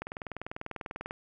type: click train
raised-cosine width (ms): 0.5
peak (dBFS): -22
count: 23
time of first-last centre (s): 0.02-1.109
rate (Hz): 20.2
effects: none